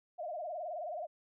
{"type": "tone with vibrato", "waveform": "sine", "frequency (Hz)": 659.3, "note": "E5", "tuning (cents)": 0, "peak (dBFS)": -37, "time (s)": [0.18, 1.07], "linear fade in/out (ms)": 20, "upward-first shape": "sine", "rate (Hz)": 19, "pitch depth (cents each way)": 160, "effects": []}